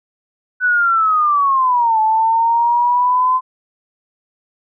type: linear two-way sweep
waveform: sine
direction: down then up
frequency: 1502 to 868 to 1030 Hz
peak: -11 dBFS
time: 0.6-3.41 s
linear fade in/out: 50 ms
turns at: 2 s
effects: none